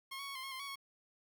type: tone with pitch steps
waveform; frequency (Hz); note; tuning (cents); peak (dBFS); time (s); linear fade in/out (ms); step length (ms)
15% pulse; 1078 / 1115 / 1107 / 1046 / 1084 / 1047 / 1120 / 1101; C#6 / C#6 / C#6 / C6 / C#6 / C6 / C#6 / C#6; -49 / +10 / -3 / -1 / -39 / +1 / +18 / -12; -36; 0.11-0.758; 10; 81
effects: 11-bit